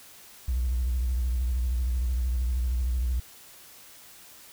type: tone with vibrato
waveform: triangle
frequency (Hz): 61.74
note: B1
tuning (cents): 0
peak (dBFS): -20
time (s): 0.48-3.2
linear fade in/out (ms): 5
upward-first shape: sine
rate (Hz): 13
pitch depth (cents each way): 110
effects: tanh soft clip ceiling -21 dBFS + white hiss -50 dBFS RMS until 4.52 s